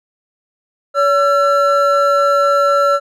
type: tone pair together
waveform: triangle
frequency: 566.8 / 1348 Hz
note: C#5 / E6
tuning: +38 / +38 cents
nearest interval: octave + minor third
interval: 1500 cents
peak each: -11 dBFS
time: 0.94-3 s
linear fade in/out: 50 ms
effects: none